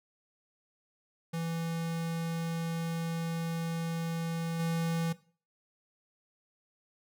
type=tone with level steps; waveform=square; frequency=165.8 Hz; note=E3; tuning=10 cents sharp; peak=-33 / -30 dBFS; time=1.33-5.13 s; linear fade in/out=10 ms; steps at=4.59 s; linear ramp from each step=10 ms; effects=noise-tail reverb RT60 0.4 s tail -17 dB re dry

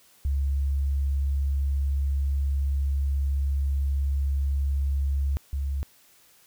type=tone pair in turn; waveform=sine; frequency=69.3 / 69.3 Hz; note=C#2 / C#2; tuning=0 / 0 cents; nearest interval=unison; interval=0 cents; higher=neither; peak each=-22 / -25 dBFS; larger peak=first; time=0.25-5.37 / 5.53-5.83 s; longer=first; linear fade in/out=0 ms; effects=white hiss -58 dBFS RMS until 6.46 s

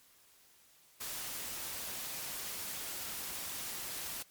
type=noise; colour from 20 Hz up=white; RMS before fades=-41 dBFS; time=1-4.23 s; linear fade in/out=10 ms; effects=white hiss -64 dBFS RMS until 4.3 s + MP3 96 kbps

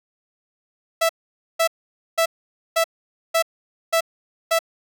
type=tone bursts; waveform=sawtooth; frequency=659.3 Hz; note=E5; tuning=in tune; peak=-12 dBFS; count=7; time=1.01-4.591 s; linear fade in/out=10 ms; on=83 ms; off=500 ms; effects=none

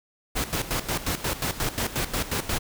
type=noise with tremolo; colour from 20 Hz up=pink; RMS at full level=-26 dBFS; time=0.35-2.59 s; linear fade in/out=20 ms; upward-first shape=square; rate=5.6 Hz; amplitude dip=75%; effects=none

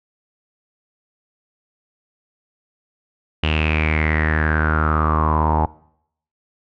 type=tone with low-pass filter sweep; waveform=sawtooth; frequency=77.78 Hz; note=D#2; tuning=in tune; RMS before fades=-18 dBFS; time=3.43-5.66 s; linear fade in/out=5 ms; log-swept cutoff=2900 to 860 Hz; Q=9; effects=noise-tail reverb RT60 0.7 s tail -22 dB re dry

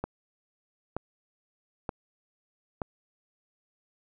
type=click train; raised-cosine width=1 ms; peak=-17 dBFS; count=4; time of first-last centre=0.04-2.818 s; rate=1.08 Hz; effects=none

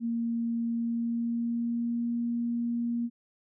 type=tone with pitch glide; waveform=sine; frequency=232.3 to 236.1 Hz; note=A#3 to A#3; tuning=-6 to +22 cents; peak=-27 dBFS; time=0-3.1 s; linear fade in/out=50 ms; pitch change=+28 cents; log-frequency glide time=0.71-2.12 s; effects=none

